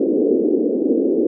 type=band-pass noise; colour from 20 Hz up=white; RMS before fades=-17 dBFS; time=0-1.27 s; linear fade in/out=5 ms; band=240 to 460 Hz; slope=48 dB/octave; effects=none